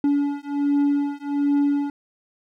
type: beating tone pair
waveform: triangle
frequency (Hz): 285 / 286.3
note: C#4 / D4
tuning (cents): +48 / -44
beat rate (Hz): 1.3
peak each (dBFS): -20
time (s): 0.04-1.9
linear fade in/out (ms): 2
effects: none